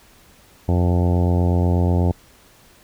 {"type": "harmonic tone", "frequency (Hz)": 88.2, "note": "F2", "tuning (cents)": 18, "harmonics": [1, 2, 3, 4, 5, 6, 7, 8, 9, 10], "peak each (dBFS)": [-16, -22, -26, -28, -30, -32, -33, -34, -35, -36], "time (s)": [0.68, 2.12], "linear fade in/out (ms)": 10, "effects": ["pink hiss -51 dBFS RMS until 2.83 s"]}